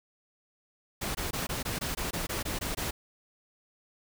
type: noise bursts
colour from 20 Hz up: pink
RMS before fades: -33 dBFS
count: 12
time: 1.01-2.91 s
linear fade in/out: 10 ms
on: 140 ms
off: 20 ms
effects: none